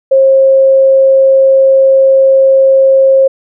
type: tone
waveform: sine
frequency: 536 Hz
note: C5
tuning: 42 cents sharp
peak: -3 dBFS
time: 0.11-3.28 s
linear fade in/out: 10 ms
effects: none